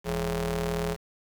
sawtooth ring-modulated tone, 125.3 Hz, B2, 25 cents sharp, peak -20 dBFS, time 0.04-0.97 s, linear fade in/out 50 ms, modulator 294 Hz, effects 8-bit

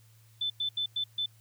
sine tone bursts at uneven times, 3520 Hz, A7, in tune, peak -28 dBFS, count 5, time 0.41-0.5 / 0.6-0.69 / 0.77-0.86 / 0.96-1.04 / 1.18-1.26 s, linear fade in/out 5 ms, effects added 111 Hz sine -57 dBFS peak until 1.4 s + white hiss -65 dBFS RMS until 1.4 s

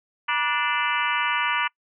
harmonic tone with a mistuned harmonic, 293.7 Hz, D4, in tune, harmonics 3 / 4 / 5 / 6 / 7 / 8 / 9 / 10, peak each -27 / -28 / -29 / -30 / -30 / -31 / -32 / -32 dBFS, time 0.28-1.68 s, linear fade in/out 10 ms, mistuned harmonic 3, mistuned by +150 cents, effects noise-tail reverb RT60 0.1 s tail -26 dB re dry

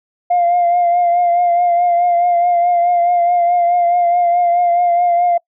sine tone with vibrato, 700 Hz, F5, 4 cents sharp, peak -9 dBFS, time 0.3-5.38 s, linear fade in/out 10 ms, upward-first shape triangle, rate 4.7 Hz, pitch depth 35 cents each way, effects noise-tail reverb RT60 0.1 s tail -25 dB re dry + tanh soft clip ceiling -7 dBFS

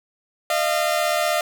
sawtooth tone pair together, 612.2 / 688 Hz, D#5 / F5, -28 / -26 cents, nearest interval major second, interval 202 cents, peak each -18 dBFS, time 0.5-1.41 s, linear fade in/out 2 ms, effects none

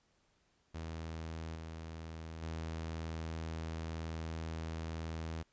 sawtooth tone with level steps, 81 Hz, E2, 30 cents flat, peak -37 / -40 / -35 dBFS, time 0.74-5.43 s, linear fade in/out 10 ms, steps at 1.55 / 2.42 s, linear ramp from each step 10 ms, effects pink hiss -74 dBFS RMS until 5.52 s + resampled to 16000 Hz

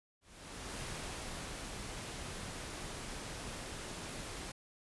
pink noise with ADSR envelope, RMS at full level -42 dBFS, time 0.21-4.52 s, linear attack 610 ms, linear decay 670 ms, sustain -2 dB, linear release 8 ms, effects resampled to 24000 Hz

